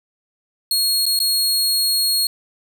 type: tone with dropouts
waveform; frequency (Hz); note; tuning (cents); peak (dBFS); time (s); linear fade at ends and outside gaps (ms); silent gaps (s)
sawtooth; 4300; C8; +47; -13; 0.71-2.27; 2; 1.056-1.063 / 1.191-1.201
effects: none